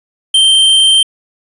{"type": "tone", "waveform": "square", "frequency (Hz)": 3136, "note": "G7", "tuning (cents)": 0, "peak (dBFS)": -6, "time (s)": [0.34, 1.03], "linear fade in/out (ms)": 5, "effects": ["resampled to 24000 Hz"]}